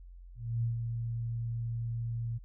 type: tone with ADSR envelope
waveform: sine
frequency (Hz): 116.3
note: A#2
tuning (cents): -4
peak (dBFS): -27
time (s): 0.35-2.39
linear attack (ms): 280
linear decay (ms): 130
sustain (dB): -5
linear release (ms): 23
effects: added 44 Hz sine -47 dBFS peak until 2.44 s